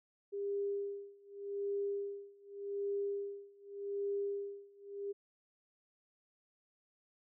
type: tone with tremolo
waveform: sine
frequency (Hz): 401.6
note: G4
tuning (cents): +42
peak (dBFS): -33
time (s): 0.32-5.13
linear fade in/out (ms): 20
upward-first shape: sine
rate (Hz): 0.85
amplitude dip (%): 95
effects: none